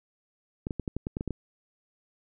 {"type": "clicks", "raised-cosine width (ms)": 3, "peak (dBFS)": -18, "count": 10, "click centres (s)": [0.669, 0.708, 0.797, 0.878, 0.966, 1.069, 1.169, 1.209, 1.277, 1.307], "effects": []}